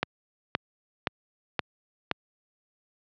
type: click train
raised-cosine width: 0.3 ms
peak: -7 dBFS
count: 5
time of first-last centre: 0.03-2.113 s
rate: 1.92 Hz
effects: high-pass 100 Hz 12 dB/octave + low-pass 4000 Hz 12 dB/octave